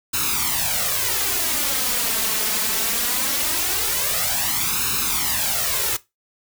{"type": "noise with flanger", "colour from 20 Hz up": "white", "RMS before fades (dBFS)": -22, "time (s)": [0.13, 5.97], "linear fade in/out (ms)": 10, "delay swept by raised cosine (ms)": [0.75, 4.65], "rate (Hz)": 0.21, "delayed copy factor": 0.75, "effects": ["noise-tail reverb RT60 0.2 s tail -18 dB re dry"]}